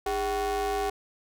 square ring-modulated tone, 178.5 Hz, F3, 38 cents sharp, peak -24 dBFS, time 0.06-0.9 s, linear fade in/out 5 ms, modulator 585 Hz, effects none

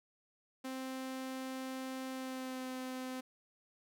sawtooth tone with pitch glide, 261.6 to 257.4 Hz, C4 to C4, 0 to -28 cents, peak -36 dBFS, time 0.64-3.21 s, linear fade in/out 10 ms, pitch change -28 cents, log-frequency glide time 2.11-2.67 s, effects none

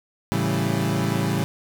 30% pulse chord, A dominant seventh, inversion none, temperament equal, 110 / 138.59 / 164.81 / 196 Hz, A2 / C#3 / E3 / G3, 0 / 0 / 0 / 0 cents, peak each -24 dBFS, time 0.32-1.44 s, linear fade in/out 0 ms, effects none

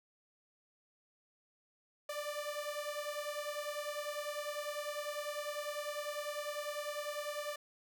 sawtooth beating tone pair, 586 / 596 Hz, D5 / D5, -4 / +25 cents, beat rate 10 Hz, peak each -37 / -38 dBFS, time 2.09-7.56 s, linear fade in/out 5 ms, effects none

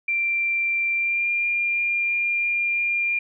sine tone with pitch glide, 2361 to 2399 Hz, D7 to D7, +9 to +36 cents, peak -20 dBFS, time 0.08-3.19 s, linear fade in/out 5 ms, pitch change +27 cents, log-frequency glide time 0.94-1.3 s, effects none

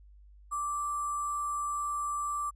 sine tone with sample-and-hold, 1171 Hz, D6, 5 cents flat, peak -30 dBFS, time 0.51-2.51 s, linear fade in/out 20 ms, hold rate 8820 Hz, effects added 50 Hz sine -52 dBFS peak until 2.55 s + resampled to 22050 Hz

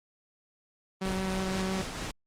sawtooth tone with vibrato, 189.3 Hz, F#3, 40 cents sharp, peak -26 dBFS, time 1.01-1.82 s, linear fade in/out 10 ms, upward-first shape sine, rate 5.9 Hz, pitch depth 10 cents each way
pink noise with tremolo, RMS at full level -35 dBFS, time 1.05-2.11 s, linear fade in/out 0 ms, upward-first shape triangle, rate 4.3 Hz, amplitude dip 35%
effects low-pass 8000 Hz 12 dB/octave + Opus 32 kbps

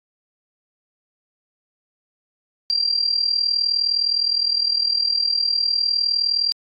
sine tone with amplitude modulation, 4738 Hz, D8, 14 cents sharp, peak -14 dBFS, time 2.7-6.52 s, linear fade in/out 0 ms, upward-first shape sine, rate 39.6 Hz, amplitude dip 75%, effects AAC 48 kbps

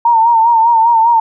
sine tone with vibrato, 918 Hz, A#5, 27 cents flat, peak -6 dBFS, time 0.05-1.2 s, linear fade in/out 5 ms, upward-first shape sine, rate 5 Hz, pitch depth 59 cents each way, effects none

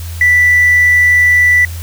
sine tone with hard clipping, 1972 Hz, B6, 3 cents flat, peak -6 dBFS, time 0.21-1.65 s, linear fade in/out 2 ms, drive 1 dB, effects added 84 Hz sine -21 dBFS peak until 1.82 s + white hiss -33 dBFS RMS until 1.82 s

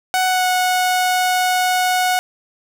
sawtooth tone with pitch glide, 743 to 734 Hz, F#5 to F#5, +7 to -14 cents, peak -11 dBFS, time 0.14-2.19 s, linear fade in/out 0 ms, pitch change -21 cents, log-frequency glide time 0.26-0.46 s, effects none

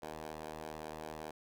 10% pulse ring-modulated tone, 77.78 Hz, D#2, in tune, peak -32 dBFS, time 0.02-1.31 s, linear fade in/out 5 ms, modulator 547 Hz, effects none

